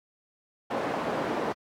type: band-pass noise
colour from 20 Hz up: white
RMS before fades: -30 dBFS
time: 0.7-1.53 s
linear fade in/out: 10 ms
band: 200 to 800 Hz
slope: 12 dB/octave
effects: AAC 64 kbps